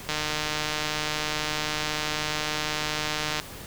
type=click train; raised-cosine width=0.2 ms; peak=-10 dBFS; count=504; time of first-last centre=0.09-3.399 s; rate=152 Hz; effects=pink hiss -41 dBFS RMS until 3.66 s